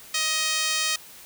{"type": "tone with high-pass filter", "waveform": "5% pulse", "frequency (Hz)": 628, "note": "D#5", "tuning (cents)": 16, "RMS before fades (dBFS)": -25, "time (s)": [0.14, 0.96], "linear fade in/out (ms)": 5, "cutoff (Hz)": 1400, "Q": 0.74, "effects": ["white hiss -46 dBFS RMS until 1.25 s"]}